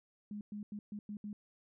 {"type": "tone bursts at uneven times", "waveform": "sine", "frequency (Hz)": 207.7, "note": "G#3", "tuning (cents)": 0, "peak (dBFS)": -40, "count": 6, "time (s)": [[0.31, 0.41], [0.52, 0.63], [0.72, 0.79], [0.92, 0.99], [1.09, 1.17], [1.24, 1.33]], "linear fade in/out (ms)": 2, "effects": []}